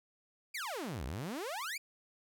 sawtooth exponential two-way sweep, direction down then up, 2487 to 58.27 to 2487 Hz, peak -34 dBFS, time 0.54-1.78 s, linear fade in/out 10 ms, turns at 1.05 s, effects none

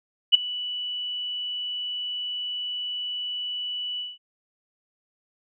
sine tone with ADSR envelope, 2960 Hz, F#7, in tune, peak -8 dBFS, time 0.32-4.18 s, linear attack 25 ms, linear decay 11 ms, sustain -20 dB, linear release 190 ms, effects none

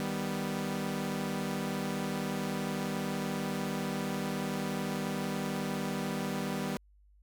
sawtooth chord, Eb augmented, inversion none, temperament equal, 155.56 / 196 / 246.9 Hz, Eb3 / G3 / B3, 0 / 0 / 0 cents, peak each -35 / -31 / -33 dBFS, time 0-6.77 s, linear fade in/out 0 ms, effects added 50 Hz sine -59 dBFS peak until 7.22 s

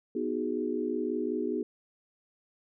sine chord, G# minor seventh, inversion first, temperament equal, 246.9 / 311.1 / 370 / 415.3 Hz, B3 / D#4 / F#4 / G#4, 0 / 0 / 0 / 0 cents, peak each -34 dBFS, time 0.15-1.63 s, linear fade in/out 5 ms, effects none

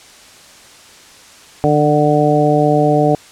harmonic tone with a mistuned harmonic, 148.7 Hz, D3, 22 cents sharp, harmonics 1 / 2 / 3 / 4 / 5, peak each -16 / -16 / -16 / -16 / -16 dBFS, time 1.64-3.15 s, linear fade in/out 0 ms, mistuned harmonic 1, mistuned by +23 cents, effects white hiss -41 dBFS RMS until 3.31 s + low-pass 8000 Hz 12 dB/octave

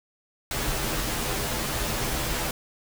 pink noise with comb filter, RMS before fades -28 dBFS, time 0.51-2.51 s, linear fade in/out 2 ms, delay 11 ms, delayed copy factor -0.85, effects none

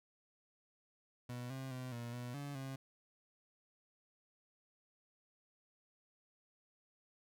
30% pulse tone with pitch steps, 122.9 / 132.8 / 127.6 / 118.7 / 122.6 / 142.8 / 134.2 Hz, B2 / C3 / C3 / A#2 / B2 / D3 / C3, -8 / +26 / -43 / +32 / -12 / -48 / +44 cents, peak -40 dBFS, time 1.29-2.76 s, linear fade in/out 5 ms, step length 210 ms, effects none

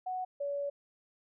sine tone pair in turn, 740 / 568.3 Hz, F#5 / C#5, 0 / +43 cents, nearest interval perfect fourth, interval 457 cents, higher first, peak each -33 / -32 dBFS, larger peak second, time 0.06-0.25 / 0.4-0.7 s, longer second, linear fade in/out 10 ms, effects none

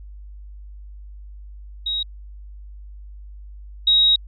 sine tone pair in turn, 3800 / 3800 Hz, A#7 / A#7, +33 / +33 cents, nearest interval unison, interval 0 cents, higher neither, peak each -21 / -12 dBFS, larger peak second, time 1.86-2.03 / 3.87-4.16 s, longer second, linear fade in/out 5 ms, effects added 50 Hz sine -36 dBFS peak until 4.27 s

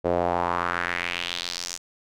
sawtooth tone with band-pass filter sweep, 87.31 Hz, F2, in tune, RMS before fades -27 dBFS, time 0.04-1.78 s, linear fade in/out 20 ms, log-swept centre 510 to 6700 Hz, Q 2.7, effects none

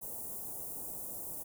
white band-stop noise, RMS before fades -42 dBFS, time 0.01-1.44 s, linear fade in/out 20 ms, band 790 to 8900 Hz, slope 24 dB/octave, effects none

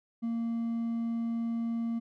triangle tone with hard clipping, 230.8 Hz, A#3, 17 cents flat, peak -30 dBFS, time 0.22-2 s, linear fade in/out 20 ms, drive 5 dB, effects none

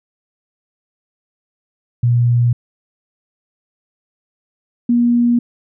sine tone pair in turn, 120.2 / 239 Hz, B2 / A#3, -46 / +43 cents, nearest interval octave, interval 1189 cents, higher second, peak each -10 dBFS, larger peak neither, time 2.03-2.53 / 4.89-5.39 s, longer neither, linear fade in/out 5 ms, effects none

